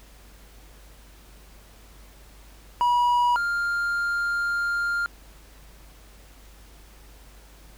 triangle tone pair in turn, 969 / 1400 Hz, B5 / F6, -33 / +4 cents, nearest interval tritone, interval 637 cents, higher second, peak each -16 / -21 dBFS, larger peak first, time 2.81-3.36 / 3.36-5.06 s, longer second, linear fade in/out 0 ms, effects added 50 Hz sine -48 dBFS peak until 7.77 s + pink hiss -53 dBFS RMS until 7.77 s

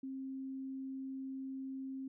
sine tone, 266.3 Hz, C4, 31 cents sharp, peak -40 dBFS, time 0.03-2.08 s, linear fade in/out 5 ms, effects none

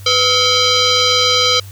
sine tone with frequency modulation, 392 Hz, G4, in tune, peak -10 dBFS, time 0.06-1.6 s, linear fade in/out 5 ms, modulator 891 Hz, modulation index 5.5, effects added 98 Hz sine -31 dBFS peak until 1.71 s + white hiss -42 dBFS RMS until 1.71 s

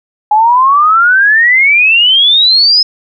sine exponential sweep, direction up, 830.6 to 5160 Hz, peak -4 dBFS, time 0.31-2.83 s, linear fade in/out 5 ms, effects none

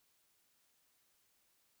silence, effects white hiss -75 dBFS RMS until 1.8 s

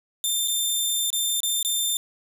15% pulse tone with dropouts, 3585 Hz, A7, 32 cents sharp, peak -15 dBFS, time 0.24-1.97 s, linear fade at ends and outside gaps 1 ms, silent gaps 0.476-0.481 / 1.103-1.129 / 1.404-1.432 / 1.628-1.648 s, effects none

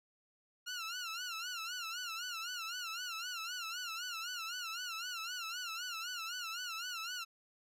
15% pulse tone with vibrato, 1396.9 Hz, F6, in tune, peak -33 dBFS, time 0.66-7.25 s, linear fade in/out 20 ms, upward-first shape sine, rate 3.9 Hz, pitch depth 120 cents each way, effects low-pass 12000 Hz 12 dB/octave

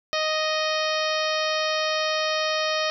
harmonic tone with a mistuned harmonic, 622.3 Hz, D#5, in tune, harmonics 1 / 2 / 3 / 4 / 5 / 6 / 7 / 8 / 9, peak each -26 / -29 / -31 / -32 / -33 / -34 / -34 / -35 / -36 dBFS, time 0.13-2.9 s, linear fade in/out 0 ms, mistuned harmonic 8, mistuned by +22 cents, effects none

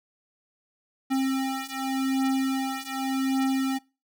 square beating tone pair, 265.8 / 266.66 Hz, C4 / C4, +27 / +33 cents, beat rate 0.86 Hz, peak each -29 / -28 dBFS, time 1.1-3.79 s, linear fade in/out 20 ms, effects noise-tail reverb RT60 0.3 s tail -24 dB re dry

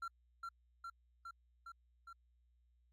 triangle tone with echo, 1365 Hz, F6, 40 cents flat, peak -39 dBFS, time 0.02-0.08 s, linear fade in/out 5 ms, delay 410 ms, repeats 5, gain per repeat -2 dB, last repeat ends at 2.13 s, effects added 60 Hz sine -70 dBFS peak until 2.92 s + AAC 64 kbps

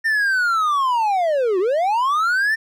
triangle linear two-way sweep, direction down then up, 1820 to 350.8 to 1820 Hz, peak -14 dBFS, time 0.04-2.56 s, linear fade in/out 20 ms, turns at 1.59 s, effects none

